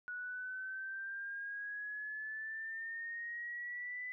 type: exponential sweep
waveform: sine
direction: up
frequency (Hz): 1463 to 2003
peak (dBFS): -40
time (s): 0.08-4.12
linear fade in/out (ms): 0
effects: none